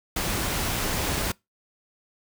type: noise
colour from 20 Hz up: pink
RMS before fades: -27 dBFS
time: 0.16-1.32 s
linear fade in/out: 5 ms
effects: noise-tail reverb RT60 0.2 s tail -24 dB re dry